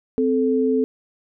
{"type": "tone pair together", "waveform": "sine", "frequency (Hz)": [259.4, 437.3], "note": ["C4", "A4"], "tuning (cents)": [-15, -11], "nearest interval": "major sixth", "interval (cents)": 904, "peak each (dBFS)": -19, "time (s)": [0.18, 0.84], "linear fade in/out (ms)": 0, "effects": []}